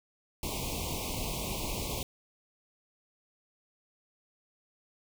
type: band-stop noise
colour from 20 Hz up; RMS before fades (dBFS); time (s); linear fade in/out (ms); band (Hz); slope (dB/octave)
pink; -35; 0.43-2.03; 2; 1100 to 2200; 96
effects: none